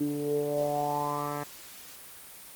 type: tone with low-pass filter sweep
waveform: 10% pulse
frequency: 145.8 Hz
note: D3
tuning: 12 cents flat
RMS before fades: -30 dBFS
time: 0-1.44 s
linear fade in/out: 10 ms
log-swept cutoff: 300 to 1500 Hz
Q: 6.5
effects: white hiss -47 dBFS RMS until 2.55 s + Opus 32 kbps